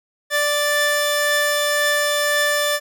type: tone pair together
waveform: sawtooth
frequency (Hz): 587.3 / 1760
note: D5 / A6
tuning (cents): 0 / 0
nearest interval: octave + perfect fifth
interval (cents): 1900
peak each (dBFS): -16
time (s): 0.3-2.8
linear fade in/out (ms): 50
effects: none